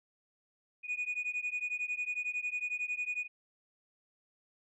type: beating tone pair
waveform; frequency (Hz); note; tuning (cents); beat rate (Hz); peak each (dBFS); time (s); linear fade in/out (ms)
sine; 2463 / 2474; D#7 / D#7; -18 / -10; 11; -35 / -35; 0.83-3.28; 50
effects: tanh soft clip ceiling -29 dBFS